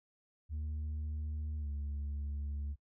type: tone with pitch glide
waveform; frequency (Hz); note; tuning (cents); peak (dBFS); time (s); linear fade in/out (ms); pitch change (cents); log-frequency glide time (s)
sine; 76.2 to 71.92; D#2 to D2; -36 to -36; -33; 0.49-2.76; 50; -100; 1.59-1.68
effects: noise-tail reverb RT60 0.1 s tail -24 dB re dry + tanh soft clip ceiling -35 dBFS